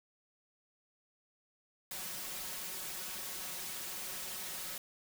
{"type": "noise with comb filter", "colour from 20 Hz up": "white", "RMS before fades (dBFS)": -42, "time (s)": [1.91, 4.78], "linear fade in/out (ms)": 2, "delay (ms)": 5.4, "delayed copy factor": 0.85, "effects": []}